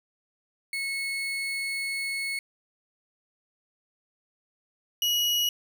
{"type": "tone pair in turn", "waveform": "35% pulse", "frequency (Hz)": [2194, 2909], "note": ["C#7", "F#7"], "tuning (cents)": [-18, -30], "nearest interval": "perfect fourth", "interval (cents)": 488, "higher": "second", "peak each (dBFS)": [-27, -21], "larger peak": "second", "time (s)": [[0.73, 2.39], [5.02, 5.49]], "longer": "first", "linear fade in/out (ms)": 2, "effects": []}